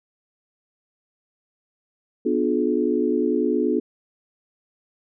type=chord; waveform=sine; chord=B diminished seventh; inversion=none; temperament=just; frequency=246.9 / 296.3 / 355.6 / 426.7 Hz; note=B3 / D4 / F4 / Ab4; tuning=0 / +15 / +31 / +47 cents; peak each=-24 dBFS; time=2.25-3.8 s; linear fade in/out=10 ms; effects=none